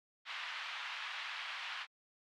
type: band-pass noise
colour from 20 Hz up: white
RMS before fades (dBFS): -43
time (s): 0.25-1.87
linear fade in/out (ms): 50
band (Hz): 940 to 3300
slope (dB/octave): 24
effects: MP3 96 kbps